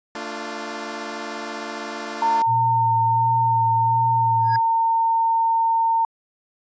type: chord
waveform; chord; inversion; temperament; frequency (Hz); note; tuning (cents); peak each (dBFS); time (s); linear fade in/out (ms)
10% pulse; D minor; second; equal with one note detuned; 224 / 293.7 / 349.2; A3 / D4 / F4; +31 / 0 / 0; -25; 0.15-2.42; 2
type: tone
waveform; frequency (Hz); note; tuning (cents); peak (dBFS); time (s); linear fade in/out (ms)
sine; 910; A#5; -42; -16; 2.22-6.05; 2
type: tone with vibrato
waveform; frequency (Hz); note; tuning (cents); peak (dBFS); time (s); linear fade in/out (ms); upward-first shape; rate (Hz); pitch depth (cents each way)
sine; 116.54; A#2; 0; -24; 2.46-4.6; 50; sine; 1.4; 43
type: tone with exponential growth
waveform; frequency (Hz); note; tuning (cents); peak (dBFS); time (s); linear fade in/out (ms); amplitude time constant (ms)
square; 1648; G#6; -14; -24; 4.4-4.56; 1; 33
effects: resampled to 16000 Hz